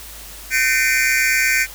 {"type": "tone cluster", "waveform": "square", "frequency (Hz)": [1534, 1822, 2077, 2293, 2421], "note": ["G6", "A#6", "C7", "D7", "D#7"], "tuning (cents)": [-38, -40, -13, -42, -48], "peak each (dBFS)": -22, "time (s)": [0.5, 1.67], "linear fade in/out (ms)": 50, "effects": ["added 50 Hz sine -40 dBFS peak until 1.74 s", "white hiss -37 dBFS RMS until 1.74 s"]}